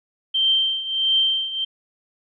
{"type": "tone with tremolo", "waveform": "sine", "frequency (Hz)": 3136, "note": "G7", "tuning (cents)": 0, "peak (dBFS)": -14, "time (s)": [0.34, 1.65], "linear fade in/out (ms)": 10, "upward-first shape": "triangle", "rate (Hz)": 1.5, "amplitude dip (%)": 80, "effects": []}